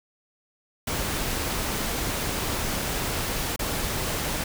pink noise with dropouts, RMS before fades -28 dBFS, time 0.87-4.44 s, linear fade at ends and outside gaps 5 ms, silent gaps 3.562-3.592 s, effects none

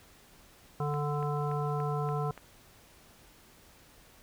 harmonic tone, 146.83 Hz, D3, in tune, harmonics 1 / 3 / 5 / 7 / 9, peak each -31 / -36 / -38 / -39 / -41 dBFS, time 0.8-2.31 s, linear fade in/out 2 ms
click train, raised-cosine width 0.5 ms, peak -30 dBFS, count 6, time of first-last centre 0.94-2.377 s, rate 3.48 Hz
effects pink hiss -58 dBFS RMS until 4.22 s

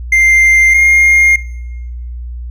triangle tone pair in turn, 2096 / 2126 Hz, C7 / C7, +2 / +27 cents, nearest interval unison, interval 25 cents, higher second, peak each -4 dBFS, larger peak neither, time 0.12-0.74 / 0.74-1.36 s, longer neither, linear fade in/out 5 ms, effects noise-tail reverb RT60 1.0 s tail -19 dB re dry + added 60 Hz sine -21 dBFS peak until 2.5 s

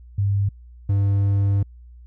sine / triangle tone pair in turn, 100 / 99.6 Hz, G2 / G2, +35 / +28 cents, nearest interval unison, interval 7 cents, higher first, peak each -17 / -14 dBFS, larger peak second, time 0.18-0.49 / 0.89-1.63 s, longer second, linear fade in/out 5 ms, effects added 60 Hz sine -41 dBFS peak until 2.06 s

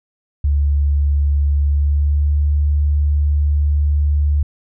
sine tone with pitch glide, 71.8 to 73.27 Hz, D2 to D2, -39 to -3 cents, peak -12 dBFS, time 0.44-4.43 s, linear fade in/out 5 ms, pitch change +36 cents, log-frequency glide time 1.63-2.32 s, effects none

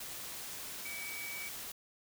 sine tone in noise, 2280 Hz, C#7, 48 cents sharp, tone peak -42 dBFS, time 0.85-1.49 s, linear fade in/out 5 ms, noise white, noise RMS -44 dBFS, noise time 0-1.72 s, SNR -1 dB, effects none

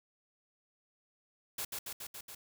white noise with echo, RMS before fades -38 dBFS, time 1.58-1.65 s, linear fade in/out 5 ms, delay 140 ms, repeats 5, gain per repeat -2 dB, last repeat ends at 2.35 s, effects none

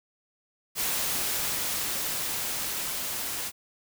white noise with level ramp, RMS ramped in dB -28 to -33 dBFS, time 0.75-3.52 s, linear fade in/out 50 ms, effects none

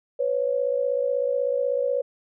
sine tone pair together, 498.2 / 554.4 Hz, B4 / C#5, +15 / 0 cents, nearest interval major second, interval 185 cents, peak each -24 dBFS, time 0.19-2.02 s, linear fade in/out 10 ms, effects none

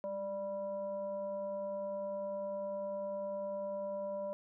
sine tone with frequency modulation, 590 Hz, D5, 8 cents sharp, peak -36 dBFS, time 0.04-4.33 s, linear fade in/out 0 ms, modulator 390 Hz, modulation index 0.5, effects none

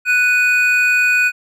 triangle tone pair together, 1481.6 / 2484 Hz, F#6 / D#7, +2 / -3 cents, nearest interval major sixth, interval 895 cents, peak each -13 / -12 dBFS, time 0.05-1.32 s, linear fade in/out 50 ms, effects none

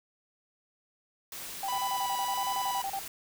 white noise, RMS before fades -41 dBFS, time 1.32-3.08 s, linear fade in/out 2 ms
sine tone bursts, 784 Hz, G5, in tune, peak -31 dBFS, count 15, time 1.63-2.991 s, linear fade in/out 2 ms, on 59 ms, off 34 ms
45% pulse tone with vibrato, 987.8 Hz, B5, in tune, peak -31 dBFS, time 1.68-2.82 s, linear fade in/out 5 ms, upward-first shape sine, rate 1.5 Hz, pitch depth 12 cents each way
effects none

